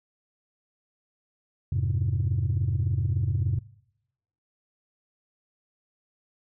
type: chord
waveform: sine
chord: F minor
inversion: none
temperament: equal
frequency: 87.31 / 103.83 / 130.81 Hz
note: F2 / Ab2 / C3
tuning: 0 / 0 / 0 cents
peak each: -26 dBFS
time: 1.72-3.59 s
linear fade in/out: 5 ms
effects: noise-tail reverb RT60 0.9 s tail -24 dB re dry + tanh soft clip ceiling -18 dBFS